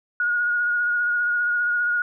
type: tone with vibrato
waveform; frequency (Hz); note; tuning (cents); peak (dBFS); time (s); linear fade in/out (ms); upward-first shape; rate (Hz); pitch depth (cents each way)
sine; 1442; F#6; -45; -19; 0.2-2.02; 2; sine; 15; 22
effects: none